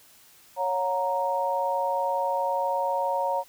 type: chord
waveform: sine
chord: F# major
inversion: second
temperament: equal with one note detuned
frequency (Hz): 554.4 / 722.3 / 932.3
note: C#5 / F#5 / A#5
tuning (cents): 0 / -42 / 0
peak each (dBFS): -28 / -31 / -26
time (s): 0.56-3.44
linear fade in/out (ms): 50
effects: white hiss -55 dBFS RMS until 3.48 s